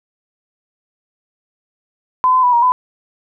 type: tone with pitch steps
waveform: sine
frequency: 1016 / 1022 / 985 / 946 / 1005 Hz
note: B5 / C6 / B5 / A#5 / B5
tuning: +49 / -41 / -5 / +25 / +30 cents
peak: -9 dBFS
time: 2.24-2.72 s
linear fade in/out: 0 ms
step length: 96 ms
effects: none